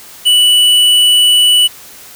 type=tone with tanh clipping; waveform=sine; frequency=2960 Hz; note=F#7; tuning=in tune; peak=-7 dBFS; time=0.25-1.68 s; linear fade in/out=20 ms; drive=12 dB; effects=white hiss -35 dBFS RMS until 2.15 s